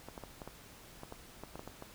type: clicks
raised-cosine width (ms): 1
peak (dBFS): -30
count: 12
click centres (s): 0.086 / 0.178 / 0.237 / 0.418 / 0.476 / 1.034 / 1.124 / 1.436 / 1.556 / 1.594 / 1.676 / 1.824
effects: pink hiss -55 dBFS RMS until 1.94 s